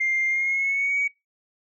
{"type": "tone with pitch glide", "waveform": "sine", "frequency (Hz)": [2106, 2257], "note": ["C7", "C#7"], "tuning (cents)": [11, 31], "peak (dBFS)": -20, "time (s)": [0, 1.08], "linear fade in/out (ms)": 10, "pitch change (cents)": 120, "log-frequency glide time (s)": [0.28, 0.97], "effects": ["noise-tail reverb RT60 0.2 s tail -21 dB re dry", "tanh soft clip ceiling -16 dBFS"]}